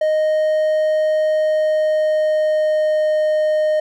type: tone with pitch glide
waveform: triangle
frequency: 620 to 615.7 Hz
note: D#5 to D#5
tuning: -6 to -18 cents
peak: -12 dBFS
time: 0.01-3.8 s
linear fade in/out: 5 ms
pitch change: -12 cents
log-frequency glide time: 1.31-3.13 s
effects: none